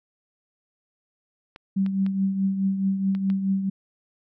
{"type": "clicks", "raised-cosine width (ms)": 0.3, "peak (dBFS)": -25, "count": 5, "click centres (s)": [1.561, 1.863, 2.064, 3.15, 3.301]}
{"type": "tone with tremolo", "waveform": "sine", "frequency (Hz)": 193.6, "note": "G3", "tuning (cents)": -21, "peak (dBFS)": -18, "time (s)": [1.76, 3.7], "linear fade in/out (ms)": 10, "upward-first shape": "triangle", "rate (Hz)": 4.7, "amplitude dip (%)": 60}
{"effects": []}